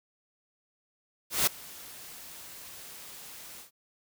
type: noise with ADSR envelope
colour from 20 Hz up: white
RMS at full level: -23 dBFS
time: 1.3-3.71 s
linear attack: 170 ms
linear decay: 6 ms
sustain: -23 dB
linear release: 120 ms
effects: none